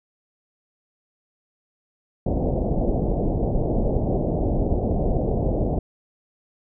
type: low-pass noise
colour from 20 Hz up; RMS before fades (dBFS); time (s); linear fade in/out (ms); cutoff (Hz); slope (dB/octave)
pink; -22; 2.26-5.79; 5; 710; 48
effects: none